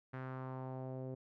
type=tone with low-pass filter sweep; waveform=sawtooth; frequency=130.3 Hz; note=C3; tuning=7 cents flat; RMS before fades=-44 dBFS; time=0.13-1.15 s; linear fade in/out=10 ms; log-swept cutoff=1700 to 480 Hz; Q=2.1; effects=none